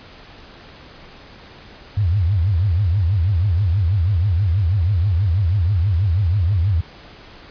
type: tone with vibrato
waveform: sine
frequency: 92.4 Hz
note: F#2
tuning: 2 cents flat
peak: -14 dBFS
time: 1.97-6.81 s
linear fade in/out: 5 ms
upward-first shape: triangle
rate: 6.2 Hz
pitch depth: 300 cents each way
effects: pink hiss -42 dBFS RMS until 7.5 s + resampled to 11025 Hz